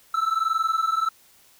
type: tone pair together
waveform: triangle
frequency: 1308.7 / 1330 Hz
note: E6 / E6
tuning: -13 / +15 cents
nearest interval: unison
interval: 28 cents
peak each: -22 dBFS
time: 0.14-1.09 s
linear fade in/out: 5 ms
effects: white hiss -56 dBFS RMS until 1.59 s